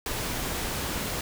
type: noise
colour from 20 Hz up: pink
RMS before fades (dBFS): -31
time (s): 0.06-1.21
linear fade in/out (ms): 2
effects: none